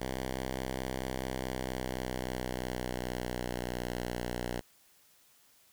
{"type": "tone with pitch glide", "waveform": "5% pulse", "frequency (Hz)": [64.7, 60.72], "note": ["C2", "B1"], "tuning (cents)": [-19, -29], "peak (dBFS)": -23, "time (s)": [0, 4.61], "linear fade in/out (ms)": 10, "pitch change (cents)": -110, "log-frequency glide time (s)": [1.18, 3.95], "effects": ["white hiss -64 dBFS RMS until 5.72 s"]}